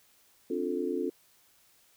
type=chord; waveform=sine; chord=D minor seventh; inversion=third; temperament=just; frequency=264.3 / 293.7 / 352.4 / 440.5 Hz; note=C4 / D4 / F4 / A4; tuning=+18 / 0 / +16 / +2 cents; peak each=-35 / -36 / -33 / -34 dBFS; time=0.5-1.1 s; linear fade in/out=5 ms; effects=white hiss -64 dBFS RMS until 1.96 s